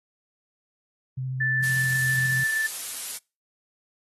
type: tone with vibrato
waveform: sine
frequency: 130 Hz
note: C3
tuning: 11 cents flat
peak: -27 dBFS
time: 1.17-2.44 s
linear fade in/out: 10 ms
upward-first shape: sine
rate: 14 Hz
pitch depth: 15 cents each way
type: tone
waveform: sine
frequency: 1760 Hz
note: A6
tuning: in tune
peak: -22 dBFS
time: 1.4-2.67 s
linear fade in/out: 10 ms
type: noise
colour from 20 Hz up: blue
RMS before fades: -31 dBFS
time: 1.63-3.18 s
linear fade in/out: 10 ms
effects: noise-tail reverb RT60 0.3 s tail -26 dB re dry + AAC 32 kbps